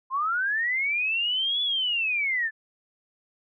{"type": "linear two-way sweep", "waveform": "sine", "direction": "up then down", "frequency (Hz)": [1022, 3447, 1720], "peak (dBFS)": -23, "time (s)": [0.1, 2.51], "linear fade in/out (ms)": 50, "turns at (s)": 1.62, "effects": []}